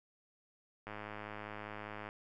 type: click train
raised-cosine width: 0.5 ms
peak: -29 dBFS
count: 129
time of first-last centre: 0.87-2.089 s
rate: 105 Hz
effects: none